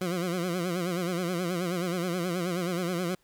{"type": "tone with vibrato", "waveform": "20% pulse", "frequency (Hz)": 176.9, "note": "F3", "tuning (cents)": 23, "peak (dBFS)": -23, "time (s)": [0.01, 3.15], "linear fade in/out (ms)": 5, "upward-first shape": "sine", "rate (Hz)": 9.4, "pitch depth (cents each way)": 97, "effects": ["pink hiss -68 dBFS RMS until 3.23 s"]}